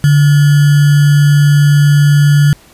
sine tone with sample-and-hold, 145.4 Hz, D3, 17 cents flat, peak -4 dBFS, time 0.04-2.53 s, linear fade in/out 0 ms, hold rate 1575 Hz, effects pink hiss -43 dBFS RMS until 2.73 s + resampled to 32000 Hz

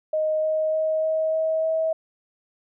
sine tone with pitch steps, 622.3 / 626.3 / 630.3 / 634.3 / 638.3 / 642.4 Hz, D#5 / D#5 / D#5 / D#5 / D#5 / E5, 0 / +11 / +22 / +33 / +44 / -45 cents, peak -20 dBFS, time 0.13-1.93 s, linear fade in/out 5 ms, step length 300 ms, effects none

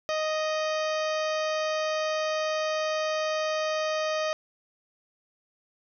harmonic tone with a mistuned harmonic, 622.3 Hz, D#5, in tune, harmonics 1 / 2 / 3 / 4 / 5 / 6 / 7 / 8 / 9 / 10, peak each -27 / -33 / -37 / -39 / -41 / -43 / -44 / -45 / -46 / -47 dBFS, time 0.09-4.33 s, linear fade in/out 0 ms, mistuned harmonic 7, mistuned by +74 cents, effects none

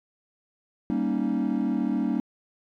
triangle chord, Eb dominant seventh, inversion first, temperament equal, 196 / 233.1 / 277.2 / 311.1 Hz, G3 / Bb3 / Db4 / Eb4, 0 / 0 / 0 / 0 cents, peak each -27 / -25 / -26 / -28 dBFS, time 0.9-2.2 s, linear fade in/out 0 ms, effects tanh soft clip ceiling -14 dBFS

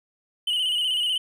triangle tone with vibrato, 2976 Hz, F#7, 9 cents sharp, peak -20 dBFS, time 0.47-1.18 s, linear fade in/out 5 ms, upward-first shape square, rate 16 Hz, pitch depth 49 cents each way, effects none

